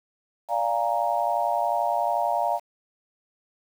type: chord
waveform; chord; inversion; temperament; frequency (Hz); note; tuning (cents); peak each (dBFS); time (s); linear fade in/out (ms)
sine; Bb dominant seventh; first; equal with one note detuned; 587.3 / 698.5 / 821.1 / 932.3; D5 / F5 / Ab5 / Bb5; 0 / 0 / -20 / 0; -29 / -25 / -29 / -27; 0.48-2.6; 50
effects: 8-bit